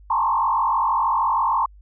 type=tone with frequency modulation; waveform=sine; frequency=987.8 Hz; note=B5; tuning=in tune; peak=-17 dBFS; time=0.1-1.66 s; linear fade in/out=5 ms; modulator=46.3 Hz; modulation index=2.8; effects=added 50 Hz sine -44 dBFS peak until 1.81 s